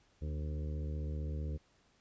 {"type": "harmonic tone with a mistuned harmonic", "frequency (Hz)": 75.5, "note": "D2", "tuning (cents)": 48, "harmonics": [1, 2, 3, 4, 5, 6, 7], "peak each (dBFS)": [-36, -43, -50, -52, -54, -53, -55], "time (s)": [0.21, 1.58], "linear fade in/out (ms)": 20, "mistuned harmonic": 3, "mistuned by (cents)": 32, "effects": ["pink hiss -70 dBFS RMS until 2 s", "resampled to 16000 Hz"]}